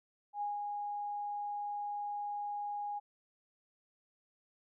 sine tone with ADSR envelope, 823 Hz, G#5, 16 cents flat, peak -33 dBFS, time 0.33-3 s, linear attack 85 ms, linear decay 160 ms, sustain -3 dB, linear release 22 ms, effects none

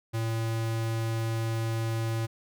square tone, 113.2 Hz, A2, 50 cents sharp, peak -28 dBFS, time 0.13-2.27 s, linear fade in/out 20 ms, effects none

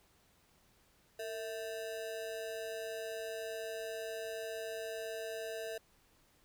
square ring-modulated tone, 554.4 Hz, C#5, in tune, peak -37 dBFS, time 1.19-5.78 s, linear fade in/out 5 ms, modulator 101 Hz, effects pink hiss -69 dBFS RMS until 6.44 s

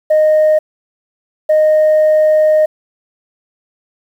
sine tone bursts at uneven times, 618 Hz, D#5, 12 cents flat, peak -5 dBFS, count 2, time 0.1-0.59 / 1.49-2.66 s, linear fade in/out 10 ms, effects tanh soft clip ceiling -5 dBFS + 7-bit

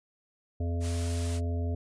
harmonic tone, 85.2 Hz, F2, 42 cents flat, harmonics 1 / 3 / 5 / 7 / 8, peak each -28 / -38 / -42 / -45 / -46 dBFS, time 0.6-1.75 s, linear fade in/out 5 ms
white band-stop noise, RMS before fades -41 dBFS, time 0.8-1.41 s, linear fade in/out 50 ms, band 190 to 710 Hz, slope 96 dB/octave
effects resampled to 22050 Hz

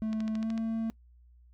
triangle tone with pitch glide, 218.7 to 224.7 Hz, A3 to A3, -10 to +37 cents, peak -27 dBFS, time 0.02-0.9 s, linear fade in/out 0 ms, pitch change +47 cents, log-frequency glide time 0.37-0.51 s
click train, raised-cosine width 0.2 ms, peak -27 dBFS, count 7, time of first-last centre 0.13-0.578 s, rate 13.4 Hz
effects noise-tail reverb RT60 0.1 s tail -23 dB re dry + added 60 Hz sine -55 dBFS peak until 1.53 s

